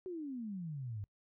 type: exponential sweep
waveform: sine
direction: down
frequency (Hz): 380.3 to 97.4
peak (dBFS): -39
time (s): 0.06-1.04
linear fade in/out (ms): 0
effects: noise-tail reverb RT60 0.1 s tail -25 dB re dry